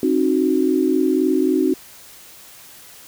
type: chord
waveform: sine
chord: C diminished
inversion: none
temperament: equal with one note detuned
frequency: 267.4 / 311.1 / 370 Hz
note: C4 / Eb4 / Gb4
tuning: +38 / 0 / 0 cents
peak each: -19 dBFS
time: 0.03-1.74 s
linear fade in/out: 2 ms
effects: white hiss -43 dBFS RMS until 3.07 s